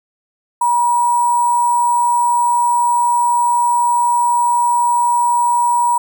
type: tone with sample-and-hold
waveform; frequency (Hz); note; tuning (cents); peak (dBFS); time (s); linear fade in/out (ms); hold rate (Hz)
sine; 962; B5; -46; -11; 0.61-5.98; 5; 8820
effects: none